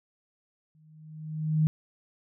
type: tone with exponential growth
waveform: sine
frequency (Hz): 155.56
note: D#3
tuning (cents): 0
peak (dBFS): -18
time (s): 0.75-1.67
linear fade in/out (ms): 0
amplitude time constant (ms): 200
effects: none